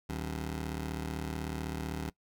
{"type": "ring-modulated tone", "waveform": "20% pulse", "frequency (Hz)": 114.7, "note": "A#2", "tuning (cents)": -28, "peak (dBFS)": -27, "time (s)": [0.09, 2.1], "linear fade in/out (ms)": 5, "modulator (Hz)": 39.4, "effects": ["noise-tail reverb RT60 0.1 s tail -20 dB re dry"]}